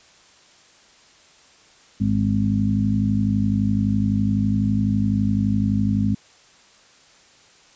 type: harmonic tone with a mistuned harmonic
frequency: 51.9 Hz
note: G#1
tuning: in tune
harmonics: 1 / 2 / 3 / 4 / 5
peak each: -32 / -22 / -32 / -20 / -25 dBFS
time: 2-6.15 s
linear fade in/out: 10 ms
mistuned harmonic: 1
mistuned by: +19 cents
effects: white hiss -52 dBFS RMS until 7.75 s + resampled to 16000 Hz

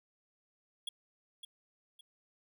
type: tone with echo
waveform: square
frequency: 3338 Hz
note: G#7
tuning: 8 cents sharp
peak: -36 dBFS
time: 0.87-0.89 s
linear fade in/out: 5 ms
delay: 560 ms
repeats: 2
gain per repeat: -9 dB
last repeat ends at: 2.01 s
effects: none

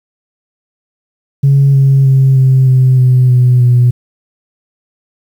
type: tone with pitch steps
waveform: sine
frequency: 138.59 / 136.21 / 133.87 / 131.57 / 129.31 / 127.09 / 124.9 / 122.76 Hz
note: C#3 / C#3 / C3 / C3 / C3 / C3 / B2 / B2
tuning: 0 / -30 / +40 / +10 / -20 / -50 / +20 / -10 cents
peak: -3 dBFS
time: 1.43-3.91 s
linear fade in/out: 10 ms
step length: 310 ms
effects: tanh soft clip ceiling -1 dBFS + 7-bit

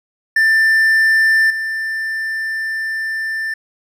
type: tone with level steps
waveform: triangle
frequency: 1780 Hz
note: A6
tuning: 20 cents sharp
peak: -8 / -17 dBFS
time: 0.36-3.54 s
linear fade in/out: 5 ms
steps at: 1.5 s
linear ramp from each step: 5 ms
effects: none

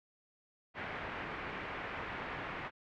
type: low-pass noise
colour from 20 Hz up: white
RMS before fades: -42 dBFS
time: 0.74-2.71 s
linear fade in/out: 50 ms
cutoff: 2200 Hz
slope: 24 dB/octave
effects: none

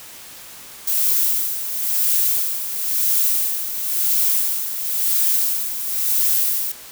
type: noise with tremolo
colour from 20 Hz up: violet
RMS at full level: -17 dBFS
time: 0.87-6.72 s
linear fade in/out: 5 ms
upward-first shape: sine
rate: 0.97 Hz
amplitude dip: 65%
effects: white hiss -39 dBFS RMS until 6.91 s

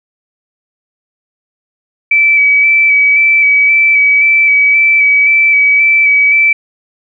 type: tone with vibrato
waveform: sine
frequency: 2300 Hz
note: D7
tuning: 37 cents flat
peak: -5 dBFS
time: 2.11-6.53 s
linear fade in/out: 5 ms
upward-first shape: square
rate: 1.9 Hz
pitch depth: 17 cents each way
effects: none

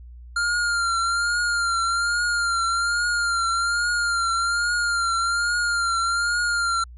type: tone with vibrato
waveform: square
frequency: 1396.9 Hz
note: F6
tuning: in tune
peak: -21 dBFS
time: 0.36-6.84 s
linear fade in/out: 5 ms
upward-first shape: triangle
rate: 1.2 Hz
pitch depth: 50 cents each way
effects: added 60 Hz sine -39 dBFS peak until 6.97 s + resampled to 24000 Hz

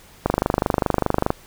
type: click train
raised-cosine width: 1 ms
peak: -3 dBFS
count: 27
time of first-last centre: 0.26-1.304 s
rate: 24.9 Hz
effects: pink hiss -48 dBFS RMS until 1.46 s

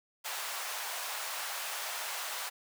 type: high-pass noise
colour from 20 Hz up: pink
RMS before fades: -38 dBFS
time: 0.24-2.5 s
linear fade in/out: 20 ms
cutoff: 700 Hz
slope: 24 dB/octave
effects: none

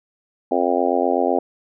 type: harmonic tone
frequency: 88 Hz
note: F2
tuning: 14 cents sharp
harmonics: 3 / 4 / 5 / 6 / 7 / 8 / 9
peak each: -24 / -24 / -24 / -24 / -24 / -24 / -24 dBFS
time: 0.51-1.39 s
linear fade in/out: 5 ms
effects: none

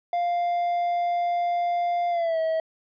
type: tone with pitch glide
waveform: triangle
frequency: 698.5 to 644.2 Hz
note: F5 to E5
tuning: 0 to -40 cents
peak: -20 dBFS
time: 0.13-2.6 s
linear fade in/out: 2 ms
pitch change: -140 cents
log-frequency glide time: 2.1-2.39 s
effects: resampled to 11025 Hz

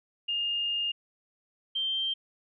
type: tone pair in turn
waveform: sine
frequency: 2826 / 3151 Hz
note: F7 / G7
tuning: +20 / +8 cents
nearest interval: major second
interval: 188 cents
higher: second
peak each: -27 dBFS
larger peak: neither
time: 0.28-0.92 / 1.75-2.14 s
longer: first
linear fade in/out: 10 ms
effects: none

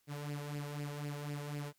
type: tone with flanger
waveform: sawtooth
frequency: 145.9 Hz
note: D3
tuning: 11 cents flat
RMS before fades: -41 dBFS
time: 0.07-1.73 s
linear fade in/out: 50 ms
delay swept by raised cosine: 0.39 to 2.19 ms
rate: 4 Hz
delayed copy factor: +0.65
effects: white hiss -75 dBFS RMS until 1.78 s + MP3 96 kbps

